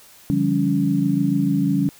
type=tone cluster; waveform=sine; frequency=145.1 / 172.5 / 198.8 / 280.5 Hz; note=D3 / F3 / G3 / C#4; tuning=-21 / -21 / +25 / +21 cents; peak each=-24 / -23 / -22 / -20 dBFS; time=0.3-1.89 s; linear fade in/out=0 ms; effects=white hiss -48 dBFS RMS until 1.99 s